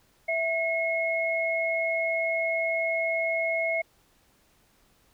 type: tone pair together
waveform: sine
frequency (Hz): 659.3 / 2169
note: E5 / C#7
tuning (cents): 0 / -38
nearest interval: octave + major sixth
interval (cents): 2062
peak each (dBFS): -27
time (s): 0.28-3.82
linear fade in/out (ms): 10
effects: pink hiss -64 dBFS RMS until 5.13 s